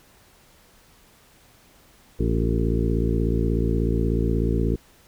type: harmonic tone with a mistuned harmonic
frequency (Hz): 56.5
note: A1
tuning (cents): +47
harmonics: 1 / 2 / 3 / 4 / 5 / 6 / 7 / 8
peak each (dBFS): -23 / -26 / -28 / -29 / -30 / -31 / -31 / -32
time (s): 2.19-4.76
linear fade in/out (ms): 10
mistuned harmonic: 6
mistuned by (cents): +50
effects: pink hiss -55 dBFS RMS until 5.07 s